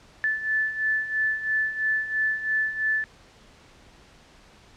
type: beating tone pair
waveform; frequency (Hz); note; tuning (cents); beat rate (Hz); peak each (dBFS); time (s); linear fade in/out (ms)
sine; 1746 / 1749; A6 / A6; -14 / -11; 3; -29 / -24; 0.24-3.04; 0
effects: pink hiss -53 dBFS RMS until 4.76 s + low-pass 6000 Hz 12 dB/octave